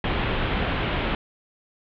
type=low-pass noise; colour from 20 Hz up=pink; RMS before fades=-25 dBFS; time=0.04-1.15 s; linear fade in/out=2 ms; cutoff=3500 Hz; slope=48 dB/octave; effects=none